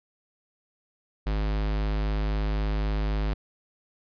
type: tone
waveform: square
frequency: 51.91 Hz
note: G#1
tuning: in tune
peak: -25 dBFS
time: 1.26-3.34 s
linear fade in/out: 10 ms
effects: resampled to 11025 Hz